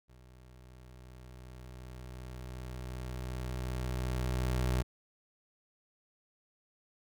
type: tone with level ramp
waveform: 25% pulse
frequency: 62.7 Hz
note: B1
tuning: 27 cents sharp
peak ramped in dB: -52 to -24 dBFS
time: 0.08-4.83 s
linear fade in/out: 20 ms
effects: none